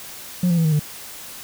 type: tone with pitch steps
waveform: sine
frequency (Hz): 179.1 / 171.21 / 163.67 / 156.46 / 149.56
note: F3 / F3 / E3 / D#3 / D3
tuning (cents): +44 / -34 / -12 / +10 / +32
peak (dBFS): -12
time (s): 0.43-0.795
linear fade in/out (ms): 5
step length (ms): 73
effects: tanh soft clip ceiling -14 dBFS + white hiss -37 dBFS RMS until 1.43 s